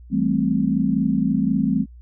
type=chord; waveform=sine; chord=A minor seventh; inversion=second; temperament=equal; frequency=164.81 / 196 / 220 / 261.6 Hz; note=E3 / G3 / A3 / C4; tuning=0 / 0 / 0 / 0 cents; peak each=-25 / -22 / -22 / -22 dBFS; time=0.1-1.86 s; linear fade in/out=50 ms; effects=added 60 Hz sine -40 dBFS peak until 2.01 s